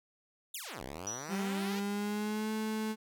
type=exponential two-way sweep; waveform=5% pulse; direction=down then up; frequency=3905 to 60.2 to 498.8 Hz; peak=-30 dBFS; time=0.54-1.8 s; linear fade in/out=5 ms; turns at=0.83 s
type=tone with exponential decay; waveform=sine; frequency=5860 Hz; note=F#8; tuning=18 cents flat; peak=-33 dBFS; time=1.07-1.53 s; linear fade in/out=1 ms; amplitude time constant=99 ms
type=tone with pitch glide; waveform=35% pulse; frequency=196 to 217.5 Hz; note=G3 to A3; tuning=0 to -20 cents; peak=-31 dBFS; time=1.28-2.96 s; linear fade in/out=50 ms; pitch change=+180 cents; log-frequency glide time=1.6-2.51 s
effects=none